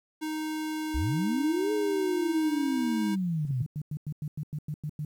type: tone with pitch glide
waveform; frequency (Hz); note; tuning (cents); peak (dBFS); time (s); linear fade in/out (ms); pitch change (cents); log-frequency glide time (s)
square; 311.1 to 316.7; D#4 to D#4; 0 to +31; -31; 0.21-3.16; 20; +31; 2.27-2.59
type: linear two-way sweep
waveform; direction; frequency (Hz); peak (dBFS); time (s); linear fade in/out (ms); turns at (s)
sine; up then down; 51.1 to 427.4 to 116.8; -26; 0.94-3.63; 10; 1.72
type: tone bursts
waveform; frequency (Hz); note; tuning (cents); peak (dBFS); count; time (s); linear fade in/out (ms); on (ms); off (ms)
sine; 150.2; D3; +39; -30; 11; 3.45-5.049; 2; 59; 95
effects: 10-bit